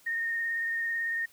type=tone with vibrato; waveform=sine; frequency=1842 Hz; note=A#6; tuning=21 cents flat; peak=-28 dBFS; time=0.06-1.26 s; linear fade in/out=10 ms; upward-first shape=sine; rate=18 Hz; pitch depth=20 cents each way; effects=white hiss -60 dBFS RMS until 1.32 s